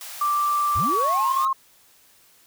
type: high-pass noise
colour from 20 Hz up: white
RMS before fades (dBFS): -37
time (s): 0.01-1.45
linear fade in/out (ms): 0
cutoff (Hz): 580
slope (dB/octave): 48
type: tone with pitch glide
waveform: sine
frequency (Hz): 1174.7 to 1071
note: D6 to C6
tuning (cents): 0 to +40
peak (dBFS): -19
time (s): 0.21-1.53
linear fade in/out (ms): 5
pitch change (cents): -160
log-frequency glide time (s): 0.84-1.2
type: linear sweep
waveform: triangle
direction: up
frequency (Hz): 53 to 1307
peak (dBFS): -24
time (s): 0.75-1.48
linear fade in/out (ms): 10
effects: white hiss -56 dBFS RMS until 2.46 s